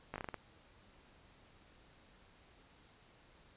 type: slowing click train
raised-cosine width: 0.5 ms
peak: -26 dBFS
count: 7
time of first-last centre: 0.14-0.343 s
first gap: 18 ms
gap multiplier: 1.25
effects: pink hiss -64 dBFS RMS until 3.56 s + resampled to 8000 Hz